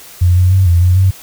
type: tone with pitch steps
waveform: sine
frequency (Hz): 88.7 / 91.1 / 94.9 / 85.9 / 89.9 / 94.9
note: F2 / F#2 / F#2 / F2 / F#2 / F#2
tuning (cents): +27 / -26 / +44 / -28 / -49 / +44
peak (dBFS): -6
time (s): 0.21-1.11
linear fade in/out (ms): 10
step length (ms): 150
effects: white hiss -36 dBFS RMS until 1.22 s